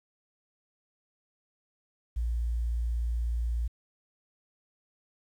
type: tone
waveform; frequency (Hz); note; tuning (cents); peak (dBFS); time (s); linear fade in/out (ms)
sine; 58.27; A#1; 0; -26; 2.16-3.68; 10
effects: tanh soft clip ceiling -22 dBFS + 10-bit